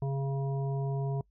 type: harmonic tone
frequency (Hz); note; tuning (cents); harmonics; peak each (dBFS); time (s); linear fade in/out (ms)
137.2; C#3; -17; 1 / 3 / 5 / 7; -29 / -39 / -43 / -46; 0.02-1.21; 2
effects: noise-tail reverb RT60 0.1 s tail -25 dB re dry + added 50 Hz sine -65 dBFS peak until 1.3 s